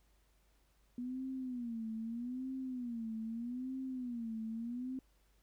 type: tone with vibrato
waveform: sine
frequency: 241.6 Hz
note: B3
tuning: 38 cents flat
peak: -38 dBFS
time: 0.98-4.99 s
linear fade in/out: 2 ms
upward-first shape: sine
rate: 0.8 Hz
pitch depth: 150 cents each way
effects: added 50 Hz sine -69 dBFS peak until 5.42 s + pink hiss -75 dBFS RMS until 5.42 s